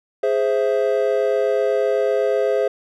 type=chord; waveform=triangle; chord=Ab augmented; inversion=none; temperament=equal; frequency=415.3 / 523.3 / 659.3 Hz; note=Ab4 / C5 / E5; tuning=0 / 0 / 0 cents; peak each=-18 / -18 / -21 dBFS; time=0.23-2.68 s; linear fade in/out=5 ms; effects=none